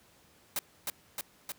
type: noise with echo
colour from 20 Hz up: white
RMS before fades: -32 dBFS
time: 0.56-0.59 s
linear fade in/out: 2 ms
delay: 310 ms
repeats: 3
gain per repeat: -2 dB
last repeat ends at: 1.52 s
effects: pink hiss -62 dBFS RMS until 1.58 s + high-pass 80 Hz 12 dB/octave